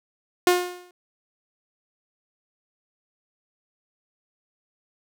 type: tone with exponential decay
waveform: sawtooth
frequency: 357.7 Hz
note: F4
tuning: 41 cents sharp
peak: -9 dBFS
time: 0.47-0.91 s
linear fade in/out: 2 ms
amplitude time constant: 95 ms
effects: none